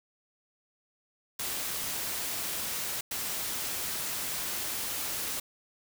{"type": "noise bursts at uneven times", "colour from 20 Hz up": "white", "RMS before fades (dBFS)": -34, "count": 2, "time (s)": [[1.39, 3.01], [3.11, 5.4]], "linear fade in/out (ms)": 5, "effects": []}